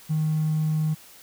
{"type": "tone with hard clipping", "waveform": "triangle", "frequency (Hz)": 155.56, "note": "D#3", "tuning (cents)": 0, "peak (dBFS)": -21, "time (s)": [0.09, 0.95], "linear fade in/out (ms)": 20, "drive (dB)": 3, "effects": ["white hiss -49 dBFS RMS until 1.22 s"]}